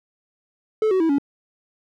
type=tone with pitch steps; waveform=triangle; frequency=434.4 / 376 / 325.4 / 281.7 Hz; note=A4 / F#4 / E4 / C#4; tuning=-22 / +28 / -22 / +28 cents; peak=-14 dBFS; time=0.82-1.184 s; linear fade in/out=2 ms; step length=91 ms; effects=none